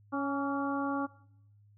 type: harmonic tone with a mistuned harmonic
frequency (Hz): 278.1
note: C#4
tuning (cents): +6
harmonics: 1 / 2 / 3 / 4 / 5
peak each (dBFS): -32 / -39 / -38 / -37 / -40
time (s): 0.12-1.07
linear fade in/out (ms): 20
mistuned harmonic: 4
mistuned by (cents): +37
effects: noise-tail reverb RT60 0.7 s tail -19 dB re dry + added 103 Hz sine -58 dBFS peak until 1.77 s